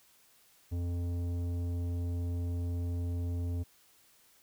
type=tone with tanh clipping; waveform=sine; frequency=87 Hz; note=F2; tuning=6 cents flat; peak=-33 dBFS; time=0.71-3.64 s; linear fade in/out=20 ms; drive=12 dB; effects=white hiss -64 dBFS RMS until 4.42 s